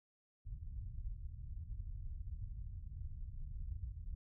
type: low-pass noise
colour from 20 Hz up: pink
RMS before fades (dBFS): -45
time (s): 0.45-4.15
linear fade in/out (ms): 10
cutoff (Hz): 100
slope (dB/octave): 24
effects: none